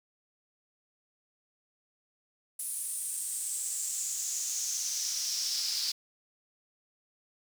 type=noise with high-pass filter sweep; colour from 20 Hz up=brown; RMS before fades=-34 dBFS; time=2.59-5.92 s; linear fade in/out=5 ms; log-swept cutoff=10000 to 4800 Hz; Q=5.1; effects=none